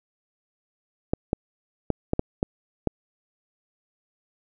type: clicks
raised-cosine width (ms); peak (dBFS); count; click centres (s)
2; -8; 7; 1.135 / 1.331 / 1.903 / 2.134 / 2.194 / 2.429 / 2.873
effects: none